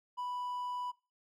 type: tone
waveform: triangle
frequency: 987.8 Hz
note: B5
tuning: in tune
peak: -34 dBFS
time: 0.17-0.92 s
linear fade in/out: 20 ms
effects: noise-tail reverb RT60 0.3 s tail -21 dB re dry